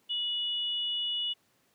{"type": "tone pair together", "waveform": "sine", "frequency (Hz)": [2920, 3472], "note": ["F#7", "A7"], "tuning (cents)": [-24, -24], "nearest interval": "minor third", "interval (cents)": 300, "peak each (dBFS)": [-30, -36], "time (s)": [0.09, 1.34], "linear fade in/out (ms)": 20, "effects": ["pink hiss -69 dBFS RMS until 1.74 s", "high-pass 150 Hz 12 dB/octave"]}